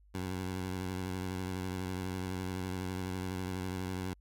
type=tone with vibrato; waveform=15% pulse; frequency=92.5 Hz; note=F#2; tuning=in tune; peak=-29 dBFS; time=0.14-4.14 s; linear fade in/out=10 ms; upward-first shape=sine; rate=12 Hz; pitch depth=44 cents each way; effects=added 50 Hz sine -59 dBFS peak until 4.2 s